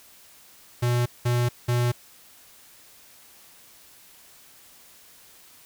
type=tone bursts; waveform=square; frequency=121.4 Hz; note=B2; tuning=29 cents flat; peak=-21 dBFS; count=3; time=0.82-1.92 s; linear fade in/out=10 ms; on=240 ms; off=190 ms; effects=white hiss -52 dBFS RMS until 5.65 s